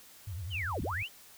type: tone with vibrato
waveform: sine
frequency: 91 Hz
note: F#2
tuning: 28 cents flat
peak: -36 dBFS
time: 0.27-1.03 s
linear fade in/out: 5 ms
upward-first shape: sine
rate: 10 Hz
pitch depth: 230 cents each way
type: linear two-way sweep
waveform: sine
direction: down then up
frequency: 3217 to 32.7 to 3217 Hz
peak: -33 dBFS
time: 0.5-1.09 s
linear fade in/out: 50 ms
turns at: 0.82 s
effects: white hiss -55 dBFS RMS until 1.37 s